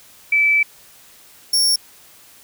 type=tone pair in turn; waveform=sine / sawtooth; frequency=2312 / 5488 Hz; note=D7 / F8; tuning=-28 / -31 cents; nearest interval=octave + minor third; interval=1497 cents; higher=second; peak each=-12 / -11 dBFS; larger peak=second; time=0.32-0.63 / 1.53-1.76 s; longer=first; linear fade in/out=5 ms; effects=white hiss -47 dBFS RMS until 2.43 s